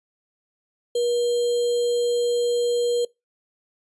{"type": "tone with sample-and-hold", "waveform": "sine", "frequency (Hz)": 480, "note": "B4", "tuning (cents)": -49, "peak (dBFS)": -19, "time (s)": [0.95, 3.05], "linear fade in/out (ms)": 5, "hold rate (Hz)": 3675, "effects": ["noise-tail reverb RT60 0.2 s tail -22 dB re dry", "resampled to 24000 Hz"]}